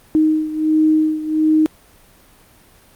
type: beating tone pair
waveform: sine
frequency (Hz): 311.1 / 312.5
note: D#4 / D#4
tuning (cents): 0 / +8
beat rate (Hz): 1.4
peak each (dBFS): -14 / -18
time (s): 0.15-1.66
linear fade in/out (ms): 0
effects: pink hiss -49 dBFS RMS until 2.95 s + Opus 32 kbps